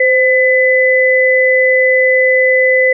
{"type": "tone pair together", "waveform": "sine", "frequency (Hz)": [516.8, 2006], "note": ["C5", "B6"], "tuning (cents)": [-21, 26], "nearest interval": "octave + major seventh", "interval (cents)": 2347, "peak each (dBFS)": -10, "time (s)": [0, 2.93], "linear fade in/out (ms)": 5, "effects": []}